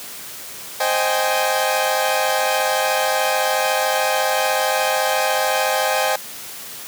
sawtooth chord, Ab major seventh, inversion first, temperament equal with one note detuned, 523.3 / 622.3 / 776.8 / 830.6 Hz, C5 / Eb5 / G5 / Ab5, 0 / 0 / -16 / 0 cents, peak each -19 dBFS, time 0.8-6.16 s, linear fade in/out 5 ms, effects white hiss -34 dBFS RMS until 6.87 s + high-pass 100 Hz 12 dB/octave

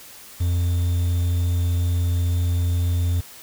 triangle tone with quantisation, 87.31 Hz, F2, in tune, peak -16 dBFS, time 0.4-3.21 s, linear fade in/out 10 ms, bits 7, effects white hiss -43 dBFS RMS until 3.42 s

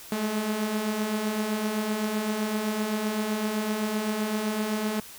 sawtooth beating tone pair, 207.7 / 215.5 Hz, G#3 / A3, 0 / -36 cents, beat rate 7.8 Hz, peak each -30 / -23 dBFS, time 0.12-5 s, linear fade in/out 2 ms, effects white hiss -45 dBFS RMS until 5.18 s

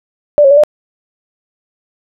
sine tone with pitch steps, 588 / 546 / 573 / 600 Hz, D5 / C#5 / D5 / D5, +2 / -26 / -43 / +37 cents, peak -3 dBFS, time 0.38-0.636 s, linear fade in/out 0 ms, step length 64 ms, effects none

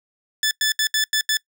15% pulse tone bursts at uneven times, 1740 Hz, A6, 20 cents flat, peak -11 dBFS, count 6, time 0.43-0.51 / 0.61-0.72 / 0.79-0.87 / 0.94-1.04 / 1.13-1.21 / 1.29-1.37 s, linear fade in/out 2 ms, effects noise-tail reverb RT60 0.1 s tail -22 dB re dry

